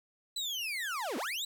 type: linear two-way sweep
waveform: 35% pulse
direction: down then up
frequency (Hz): 4027 to 214.3 to 4027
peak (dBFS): -32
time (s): 0.36-1.45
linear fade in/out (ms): 5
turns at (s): 1.17
effects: none